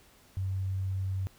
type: tone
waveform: sine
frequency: 95.3 Hz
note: G2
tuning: 48 cents flat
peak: -29 dBFS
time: 0.37-1.27 s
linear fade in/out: 0 ms
effects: pink hiss -60 dBFS RMS until 1.38 s